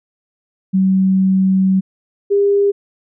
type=tone pair in turn; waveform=sine; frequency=189.9 / 402.4 Hz; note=F#3 / G4; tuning=+45 / +45 cents; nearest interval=octave + minor second; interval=1300 cents; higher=second; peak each=-10 dBFS; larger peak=neither; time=0.73-1.81 / 2.3-2.72 s; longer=first; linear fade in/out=20 ms; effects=none